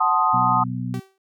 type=chord; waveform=sine; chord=F# diminished seventh; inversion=none; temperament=equal; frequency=740 / 880 / 1046.5 / 1244.5 Hz; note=F#5 / A5 / C6 / Eb6; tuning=0 / 0 / 0 / 0 cents; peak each=-24 / -21 / -23 / -19 dBFS; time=0-0.64 s; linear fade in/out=10 ms
type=harmonic tone; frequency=61.9 Hz; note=B1; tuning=5 cents sharp; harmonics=2 / 3 / 4; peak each=-27 / -30 / -30 dBFS; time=0.33-1 s; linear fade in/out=10 ms
type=tone with exponential decay; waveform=sawtooth; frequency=384.9 Hz; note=G4; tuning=32 cents flat; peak=-27 dBFS; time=0.94-1.18 s; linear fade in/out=1 ms; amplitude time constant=51 ms
effects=none